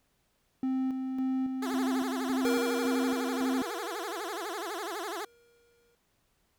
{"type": "tone with tremolo", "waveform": "triangle", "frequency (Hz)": 261.6, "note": "C4", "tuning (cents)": 0, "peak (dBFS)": -25, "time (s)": [0.63, 3.62], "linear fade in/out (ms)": 2, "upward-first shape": "square", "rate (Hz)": 1.8, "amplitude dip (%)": 40}
{"type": "tone with vibrato", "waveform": "15% pulse", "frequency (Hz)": 379.3, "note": "F#4", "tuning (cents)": 43, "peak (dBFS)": -28, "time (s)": [1.62, 5.25], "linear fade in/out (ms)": 5, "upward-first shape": "sine", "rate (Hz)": 12, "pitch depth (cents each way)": 240}
{"type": "tone with exponential decay", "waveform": "square", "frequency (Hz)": 472.8, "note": "A#4", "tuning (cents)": 24, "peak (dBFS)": -28, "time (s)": [2.45, 5.95], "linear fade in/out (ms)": 0, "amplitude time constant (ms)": 760}
{"effects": ["pink hiss -73 dBFS RMS until 6.58 s"]}